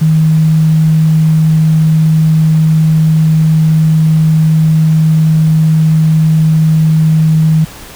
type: tone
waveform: sine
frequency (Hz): 157.9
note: D#3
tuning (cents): +26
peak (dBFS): -5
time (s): 0.01-7.65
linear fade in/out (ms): 10
effects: pink hiss -31 dBFS RMS until 7.95 s